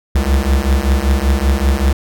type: beating tone pair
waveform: square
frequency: 65 / 70.2 Hz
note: C2 / C#2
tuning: -11 / +22 cents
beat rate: 5.2 Hz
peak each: -15 dBFS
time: 0.15-1.93 s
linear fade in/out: 5 ms
effects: none